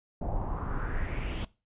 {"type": "noise with low-pass filter sweep", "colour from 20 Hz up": "brown", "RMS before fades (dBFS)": -32, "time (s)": [0.21, 1.45], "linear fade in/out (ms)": 5, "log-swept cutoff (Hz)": [680, 3300], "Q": 3.9, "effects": ["noise-tail reverb RT60 0.3 s tail -21 dB re dry", "resampled to 8000 Hz"]}